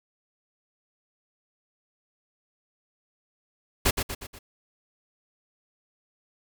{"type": "noise with echo", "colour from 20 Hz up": "pink", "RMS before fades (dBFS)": -21, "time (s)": [3.85, 3.91], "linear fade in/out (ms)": 10, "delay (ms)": 120, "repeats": 4, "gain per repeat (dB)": -6, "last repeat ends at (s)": 4.39, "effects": []}